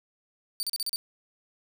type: tone bursts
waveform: sawtooth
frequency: 4600 Hz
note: D8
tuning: 37 cents flat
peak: -25 dBFS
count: 6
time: 0.6-0.96 s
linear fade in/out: 0 ms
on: 30 ms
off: 36 ms
effects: none